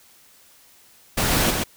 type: noise with echo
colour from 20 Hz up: pink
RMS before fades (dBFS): -21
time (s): 1.17-1.51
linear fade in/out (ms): 10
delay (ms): 130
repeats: 1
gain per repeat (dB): -3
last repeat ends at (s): 1.64
effects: white hiss -53 dBFS RMS until 1.76 s